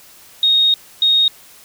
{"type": "tone bursts at uneven times", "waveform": "sine", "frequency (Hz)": 3729, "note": "A#7", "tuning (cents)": 0, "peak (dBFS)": -10, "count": 2, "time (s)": [[0.43, 0.74], [1.02, 1.28]], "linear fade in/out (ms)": 2, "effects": ["white hiss -44 dBFS RMS until 1.64 s"]}